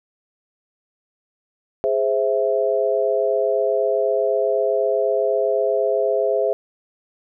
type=chord; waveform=sine; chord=Ab augmented; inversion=none; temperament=equal; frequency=415.3 / 523.3 / 659.3 Hz; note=Ab4 / C5 / E5; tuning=0 / 0 / 0 cents; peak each=-21 dBFS; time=1.84-6.53 s; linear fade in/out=0 ms; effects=none